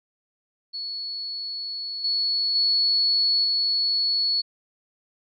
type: tone with level steps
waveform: sine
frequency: 4396 Hz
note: C#8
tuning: 15 cents flat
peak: -29 / -21 / -18 / -20 dBFS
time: 0.73-4.42 s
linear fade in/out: 20 ms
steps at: 2.04 / 2.55 / 3.44 s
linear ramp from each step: 5 ms
effects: none